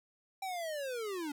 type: linear sweep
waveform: square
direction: down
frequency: 784 to 279.1 Hz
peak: -37 dBFS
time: 0.42-1.32 s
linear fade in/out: 5 ms
effects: none